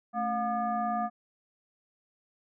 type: tone with frequency modulation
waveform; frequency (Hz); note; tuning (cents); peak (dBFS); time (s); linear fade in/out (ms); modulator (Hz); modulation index
sine; 714; F5; +38; -27; 0.13-1.1; 50; 495; 0.97
effects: none